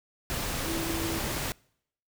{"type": "tone in noise", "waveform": "sine", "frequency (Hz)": 329.6, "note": "E4", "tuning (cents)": 0, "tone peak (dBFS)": -33, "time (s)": [0.66, 1.19], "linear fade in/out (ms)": 0, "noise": "pink", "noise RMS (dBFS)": -32, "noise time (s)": [0.3, 1.52], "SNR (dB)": -4, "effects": ["noise-tail reverb RT60 0.7 s tail -26 dB re dry"]}